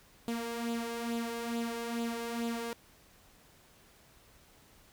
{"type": "tone with flanger", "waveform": "sawtooth", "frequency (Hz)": 233.1, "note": "A#3", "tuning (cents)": 0, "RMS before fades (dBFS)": -36, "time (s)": [0.28, 2.73], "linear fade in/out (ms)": 0, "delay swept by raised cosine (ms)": [0.26, 2.46], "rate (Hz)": 2.3, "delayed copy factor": 0.55, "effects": ["pink hiss -61 dBFS RMS until 4.92 s"]}